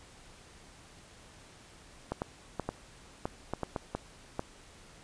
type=clicks; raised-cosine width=1 ms; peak=-18 dBFS; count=10; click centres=2.12 / 2.219 / 2.597 / 2.69 / 3.255 / 3.536 / 3.633 / 3.762 / 3.95 / 4.394 s; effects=pink hiss -55 dBFS RMS until 5.03 s + resampled to 22050 Hz